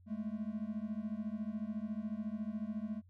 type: beating tone pair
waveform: triangle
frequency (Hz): 207.7 / 221.7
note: G#3 / A3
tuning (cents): 0 / +13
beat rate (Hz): 14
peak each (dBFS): -38 / -38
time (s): 0.06-3.02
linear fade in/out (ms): 50
effects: added 90 Hz sine -59 dBFS peak until 3.09 s